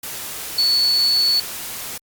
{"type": "tone in noise", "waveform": "sine", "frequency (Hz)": 4435, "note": "C#8", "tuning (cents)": 0, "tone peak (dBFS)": -14, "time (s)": [0.58, 1.4], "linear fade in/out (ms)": 5, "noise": "white", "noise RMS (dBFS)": -30, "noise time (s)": [0.03, 1.98], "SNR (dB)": 13, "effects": ["Opus 48 kbps"]}